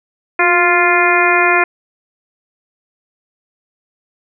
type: harmonic tone with a mistuned harmonic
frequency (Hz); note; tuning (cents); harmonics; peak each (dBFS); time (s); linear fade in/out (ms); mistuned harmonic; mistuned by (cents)
349.2; F4; 0; 1 / 2 / 3 / 4 / 5 / 6 / 7; -17 / -17 / -17 / -17 / -17 / -17 / -17; 0.39-1.64; 5; 1; +44
effects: none